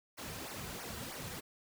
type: noise with flanger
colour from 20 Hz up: pink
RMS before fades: -44 dBFS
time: 0.17-1.41 s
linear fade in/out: 20 ms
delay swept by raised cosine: 0.26 to 3.56 ms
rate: 3.1 Hz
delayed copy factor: -0.85
effects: none